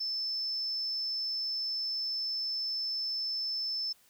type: tone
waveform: sine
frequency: 5274 Hz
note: E8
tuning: in tune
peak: -31 dBFS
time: 0-3.93 s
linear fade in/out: 10 ms
effects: white hiss -64 dBFS RMS until 4.09 s